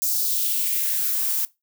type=noise with high-pass filter sweep; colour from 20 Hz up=violet; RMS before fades=-23 dBFS; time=0.02-1.45 s; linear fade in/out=0 ms; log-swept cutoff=6000 to 770 Hz; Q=2.2; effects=noise-tail reverb RT60 0.2 s tail -20 dB re dry